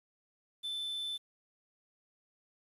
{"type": "tone", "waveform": "triangle", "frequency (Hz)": 3526, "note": "A7", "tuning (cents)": 3, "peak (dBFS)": -34, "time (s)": [0.63, 1.18], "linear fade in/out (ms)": 20, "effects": ["resampled to 32000 Hz", "10-bit"]}